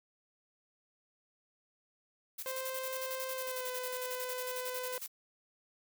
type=noise with tremolo; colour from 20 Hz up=blue; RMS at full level=-41 dBFS; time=2.38-5.08 s; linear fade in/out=10 ms; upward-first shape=square; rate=11 Hz; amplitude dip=75%
type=tone with pitch glide; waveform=sawtooth; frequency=522 to 504.2 Hz; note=C5 to B4; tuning=-4 to +36 cents; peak=-34 dBFS; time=2.46-4.98 s; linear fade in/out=0 ms; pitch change=-60 cents; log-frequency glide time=3.33-3.69 s
effects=none